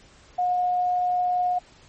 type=tone; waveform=sine; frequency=721 Hz; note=F#5; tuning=45 cents flat; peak=-20 dBFS; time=0.38-1.59 s; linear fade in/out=10 ms; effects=pink hiss -53 dBFS RMS until 1.88 s + MP3 32 kbps